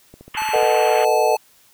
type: click train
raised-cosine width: 2 ms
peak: -27 dBFS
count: 8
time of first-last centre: 0.14-0.63 s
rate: 14.3 Hz
type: band-pass noise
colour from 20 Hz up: white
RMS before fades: -29 dBFS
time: 0.34-1.05 s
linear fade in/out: 5 ms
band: 880 to 3100 Hz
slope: 96 dB/octave
type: tone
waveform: square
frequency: 867 Hz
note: A5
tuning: 26 cents flat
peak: -22 dBFS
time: 0.37-1.37 s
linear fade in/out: 5 ms
type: chord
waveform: sine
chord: B dominant seventh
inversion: third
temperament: just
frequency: 444.5 / 493.9 / 617.4 / 740.8 Hz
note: A4 / B4 / D#5 / F#5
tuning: +18 / 0 / -14 / +2 cents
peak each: -20 / -22 / -19 / -20 dBFS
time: 0.53-1.36 s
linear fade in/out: 10 ms
effects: white hiss -54 dBFS RMS until 1.73 s